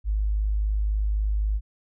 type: tone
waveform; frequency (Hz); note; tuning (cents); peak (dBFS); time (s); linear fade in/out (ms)
sine; 51.91; G#1; 0; -21; 0.04-1.61; 50
effects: none

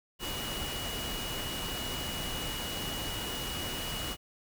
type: tone in noise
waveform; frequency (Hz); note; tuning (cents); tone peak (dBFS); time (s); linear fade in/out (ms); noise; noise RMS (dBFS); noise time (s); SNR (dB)
sine; 2912; F#7; -28; -39; 0.19-4.17; 50; pink; -37; 0.19-4.17; -5
effects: none

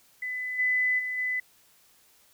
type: tone with level steps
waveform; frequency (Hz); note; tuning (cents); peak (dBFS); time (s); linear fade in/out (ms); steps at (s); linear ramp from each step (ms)
sine; 2005; B6; +26; -30 / -22 / -29 / -26; 0.22-1.4; 5; 0.58 / 0.98 / 1.17; 20
effects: white hiss -61 dBFS RMS until 2.33 s

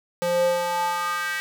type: tone with high-pass filter sweep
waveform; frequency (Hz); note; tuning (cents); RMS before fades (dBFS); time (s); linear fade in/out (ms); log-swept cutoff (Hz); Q
square; 174.61; F3; 0; -24; 0.22-1.4; 0; 390 to 1800; 4.1
effects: none

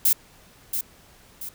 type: noise with echo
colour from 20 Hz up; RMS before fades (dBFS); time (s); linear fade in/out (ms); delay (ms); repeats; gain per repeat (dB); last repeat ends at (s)
violet; -18; 0.05-0.13; 5; 680; 2; -8; 1.49
effects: pink hiss -53 dBFS RMS until 1.54 s

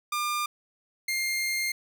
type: tone pair in turn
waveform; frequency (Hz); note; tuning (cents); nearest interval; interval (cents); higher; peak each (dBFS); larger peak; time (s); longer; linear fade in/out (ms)
sawtooth; 1200 / 2115; D6 / C7; +37 / +18; minor seventh; 981; second; -23; neither; 0.12-0.46 / 1.08-1.72; second; 5
effects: none

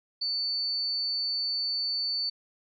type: tone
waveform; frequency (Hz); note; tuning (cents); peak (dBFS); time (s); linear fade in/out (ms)
sine; 4500; C#8; +25; -27; 0.21-2.3; 10
effects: none

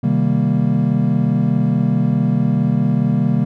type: chord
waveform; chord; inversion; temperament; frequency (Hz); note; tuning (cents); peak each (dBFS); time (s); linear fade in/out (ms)
triangle; C minor seventh; none; equal; 130.81 / 155.56 / 196 / 233.1; C3 / Eb3 / G3 / Bb3; 0 / 0 / 0 / 0; -17; 0.03-3.45; 10
effects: none

